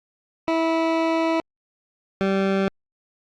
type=tone pair in turn; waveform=20% pulse; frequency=326.6 / 194.2 Hz; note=E4 / G3; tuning=-16 / -16 cents; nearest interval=major sixth; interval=900 cents; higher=first; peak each=-14 dBFS; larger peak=neither; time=0.48-1.4 / 2.21-2.68 s; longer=first; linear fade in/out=0 ms; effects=low-pass 3000 Hz 12 dB/octave + Opus 48 kbps